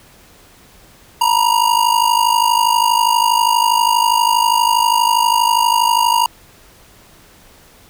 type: ring-modulated tone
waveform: square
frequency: 946 Hz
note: A#5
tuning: 25 cents sharp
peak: -9 dBFS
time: 1.21-6.26 s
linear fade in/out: 2 ms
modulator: 26.2 Hz
effects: pink hiss -46 dBFS RMS until 7.89 s